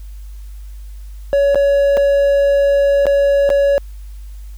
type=tone with dropouts; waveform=triangle; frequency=562 Hz; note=C#5; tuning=24 cents sharp; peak=-8 dBFS; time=1.33-3.78 s; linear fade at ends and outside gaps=0 ms; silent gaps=1.546-1.556 / 1.97-1.974 / 3.056-3.067 / 3.492-3.502 s; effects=added 50 Hz sine -29 dBFS peak until 4.57 s + white hiss -52 dBFS RMS until 4.57 s